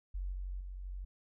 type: tone with level steps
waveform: sine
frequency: 46.28 Hz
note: F#1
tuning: 1 cent sharp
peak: -35 / -37 / -41 / -39 dBFS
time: 0.14-1.05 s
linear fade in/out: 10 ms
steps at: 0.32 / 0.6 / 0.84 s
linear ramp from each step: 10 ms
effects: none